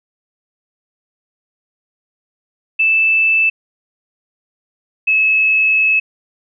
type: tone pair in turn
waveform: sine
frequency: 2637 / 2590 Hz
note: E7 / E7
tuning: 0 / -31 cents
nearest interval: unison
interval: 31 cents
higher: first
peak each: -10 dBFS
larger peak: neither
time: 2.79-3.5 / 5.07-6 s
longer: second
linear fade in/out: 10 ms
effects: none